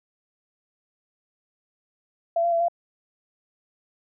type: tone with pitch steps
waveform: sine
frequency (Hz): 675 / 687 / 673 / 688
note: E5 / F5 / E5 / F5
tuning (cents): +41 / -29 / +36 / -26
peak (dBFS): -19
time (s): 2.36-2.684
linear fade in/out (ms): 5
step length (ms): 81
effects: none